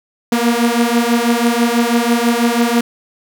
sawtooth beating tone pair, 233.1 / 239.2 Hz, A#3 / A#3, 0 / +45 cents, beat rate 6.1 Hz, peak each -11 dBFS, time 0.32-2.81 s, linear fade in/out 5 ms, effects none

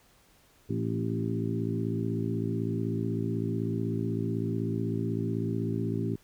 harmonic tone with a mistuned harmonic, 56 Hz, A1, 31 cents sharp, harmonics 2 / 3 / 4 / 5 / 6 / 7, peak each -32 / -34 / -35 / -36 / -37 / -37 dBFS, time 0.69-6.16 s, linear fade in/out 10 ms, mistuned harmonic 5, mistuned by -32 cents, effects pink hiss -62 dBFS RMS until 6.23 s

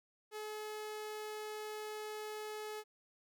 sawtooth tone, 426.9 Hz, G#4, 48 cents sharp, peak -38 dBFS, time 0.31-2.84 s, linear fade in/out 50 ms, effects none

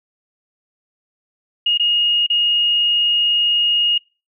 sine tone with dropouts, 2862 Hz, F7, 42 cents sharp, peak -13 dBFS, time 1.66-3.98 s, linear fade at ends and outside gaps 5 ms, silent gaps 1.776-1.796 / 2.265-2.3 s, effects noise-tail reverb RT60 0.3 s tail -24 dB re dry

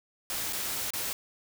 white noise with dropouts, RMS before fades -33 dBFS, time 0.3-1.13 s, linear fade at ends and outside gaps 1 ms, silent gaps 0.526-0.531 / 0.905-0.935 s, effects none

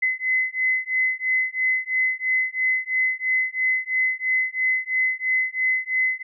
sine beating tone pair, 2034 / 2037 Hz, C7 / C7, -50 / -47 cents, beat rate 3 Hz, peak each -23 dBFS, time 0.02-6.23 s, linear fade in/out 10 ms, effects none

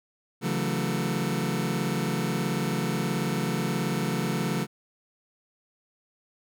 sawtooth chord, F# minor seventh, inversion second, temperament just, 138.75 / 166.5 / 185 / 222 Hz, C#3 / E3 / F#3 / A3, +2 / +18 / 0 / +16 cents, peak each -27 dBFS, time 0.41-4.67 s, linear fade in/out 50 ms, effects none

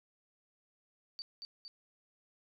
sine tone with echo, 4602 Hz, D8, 36 cents flat, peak -40 dBFS, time 1.19-1.22 s, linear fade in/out 0 ms, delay 230 ms, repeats 2, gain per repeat -3 dB, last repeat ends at 1.68 s, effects none

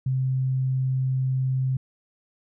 sine tone, 130.81 Hz, C3, in tune, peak -21 dBFS, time 0.06-1.77 s, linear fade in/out 5 ms, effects none

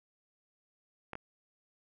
clicks, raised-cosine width 0.5 ms, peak -25 dBFS, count 2, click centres 1.133 / 1.154 s, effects none

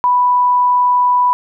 sine tone, 987.8 Hz, B5, in tune, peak -9 dBFS, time 0.04-1.33 s, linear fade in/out 0 ms, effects none

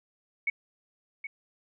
sine tone with echo, 2221 Hz, C#7, 3 cents sharp, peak -24 dBFS, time 0.47-0.5 s, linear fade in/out 5 ms, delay 770 ms, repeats 1, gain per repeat -10 dB, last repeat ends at 1.27 s, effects none

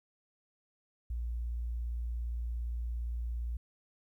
sine tone, 58.7 Hz, A#1, 13 cents sharp, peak -33 dBFS, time 1.1-3.57 s, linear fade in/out 5 ms, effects 12-bit

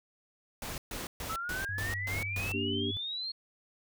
pink noise bursts, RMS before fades -39 dBFS, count 7, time 0.62-2.52 s, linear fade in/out 2 ms, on 160 ms, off 130 ms
sine exponential sweep, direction up, 1287 to 4304 Hz, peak -34 dBFS, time 1.29-3.32 s, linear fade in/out 10 ms
sine tone, 97 Hz, G2, 18 cents flat, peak -37 dBFS, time 1.69-2.97 s, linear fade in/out 0 ms
sine chord, G minor, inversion first, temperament just, 235.2 / 294 / 392 Hz, Bb3 / D4 / G4, +16 / +2 / 0 cents, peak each -36 dBFS, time 2.53-2.92 s, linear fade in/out 20 ms
effects none

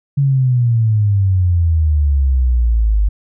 sine exponential sweep, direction down, 142.2 to 50 Hz, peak -10 dBFS, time 0.17-3.09 s, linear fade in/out 10 ms, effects none

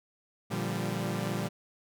sawtooth chord, G minor seventh, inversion first, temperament equal with one note detuned, 116.54 / 146.83 / 172.71 / 196 Hz, Bb2 / D3 / F3 / G3, 0 / 0 / -19 / 0 cents, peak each -32 / -34 / -32 / -31 dBFS, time 0.5-1.49 s, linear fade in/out 20 ms, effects none

